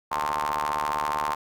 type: ring-modulated tone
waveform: sawtooth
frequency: 74.8 Hz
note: D2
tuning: 32 cents sharp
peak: -18 dBFS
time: 0.11-1.35 s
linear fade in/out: 10 ms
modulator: 980 Hz
effects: none